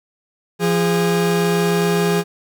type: tone pair together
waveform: 40% pulse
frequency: 172 / 411.2 Hz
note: F3 / G#4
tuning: -26 / -17 cents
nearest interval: octave + minor third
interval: 1509 cents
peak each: -17 dBFS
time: 0.59-2.24 s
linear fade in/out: 50 ms
effects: none